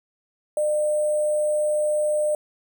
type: tone with sample-and-hold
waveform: sine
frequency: 603 Hz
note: D5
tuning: 46 cents sharp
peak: -19 dBFS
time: 0.57-2.35 s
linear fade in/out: 2 ms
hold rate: 8820 Hz
effects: none